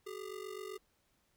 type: ring-modulated tone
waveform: square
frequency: 402.9 Hz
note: G4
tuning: 48 cents sharp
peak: -40 dBFS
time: 0.06-0.78 s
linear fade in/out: 10 ms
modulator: 23.9 Hz
effects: pink hiss -75 dBFS RMS until 1.36 s